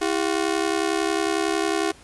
sawtooth ring-modulated tone, 363.6 Hz, F#4, 30 cents flat, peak -14 dBFS, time 0.01-1.92 s, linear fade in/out 10 ms, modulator 35.5 Hz, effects pink hiss -49 dBFS RMS until 2.03 s + resampled to 24000 Hz

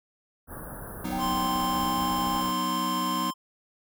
pink band-stop noise, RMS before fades -39 dBFS, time 0.47-2.54 s, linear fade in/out 50 ms, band 1700 to 9600 Hz, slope 96 dB/octave
square chord, B major, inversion second, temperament equal, 185 / 246.9 / 311.1 Hz, F#3 / B3 / D#4, 0 / 0 / 0 cents, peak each -35 dBFS, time 1.04-3.31 s, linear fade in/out 10 ms
sine tone with pitch glide, 785 to 805.2 Hz, G5 to G5, +2 to +46 cents, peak -31 dBFS, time 1.11-2.42 s, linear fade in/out 20 ms, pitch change +44 cents, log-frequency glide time 1.5-2.13 s
square tone, 1046.5 Hz, C6, in tune, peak -28 dBFS, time 1.18-3.34 s, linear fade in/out 50 ms
effects none

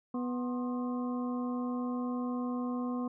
harmonic tone with a mistuned harmonic, 246.9 Hz, B3, in tune, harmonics 1 / 2 / 3 / 4 / 5, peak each -32 / -42 / -46 / -43 / -51 dBFS, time 0.14-3.08 s, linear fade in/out 5 ms, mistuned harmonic 4, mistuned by +120 cents, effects none

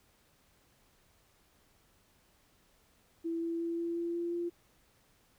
sine tone with pitch steps, 332.1 / 334.2 / 336.3 / 338.5 / 340.6 / 342.8 / 345 Hz, E4 / E4 / E4 / E4 / F4 / F4 / F4, +13 / +24 / +35 / +46 / -43 / -32 / -21 cents, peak -32 dBFS, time 3.24-4.5 s, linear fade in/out 20 ms, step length 180 ms, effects pink hiss -68 dBFS RMS until 5.38 s

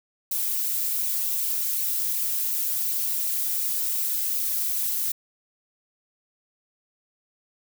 violet noise with flanger, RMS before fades -26 dBFS, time 0.31-5.12 s, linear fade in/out 5 ms, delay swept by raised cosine 0.57 to 6.07 ms, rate 2.7 Hz, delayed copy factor -0.65, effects none

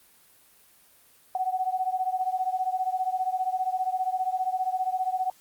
sine beating tone pair, 741 / 756 Hz, F#5 / F#5, +2 / +37 cents, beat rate 15 Hz, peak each -27 / -29 dBFS, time 1.35-5.3 s, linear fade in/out 2 ms, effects white hiss -58 dBFS RMS until 5.4 s + Opus 32 kbps

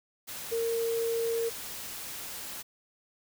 sine tone in noise, 460 Hz, A#4, 23 cents flat, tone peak -27 dBFS, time 0.51-1.5 s, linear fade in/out 20 ms, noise white, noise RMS -40 dBFS, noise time 0.27-2.63 s, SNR +10 dB, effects none

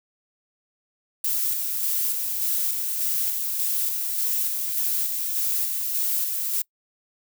violet noise with tremolo, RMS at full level -24 dBFS, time 1.24-6.62 s, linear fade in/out 5 ms, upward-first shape square, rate 1.7 Hz, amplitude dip 30%, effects noise-tail reverb RT60 0.1 s tail -25 dB re dry

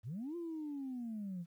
sine linear two-way sweep, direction up then down, 92.5 to 349.2 to 165.4 Hz, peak -38 dBFS, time 0.03-1.46 s, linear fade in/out 50 ms, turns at 0.36 s, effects tanh soft clip ceiling -36 dBFS + 12-bit

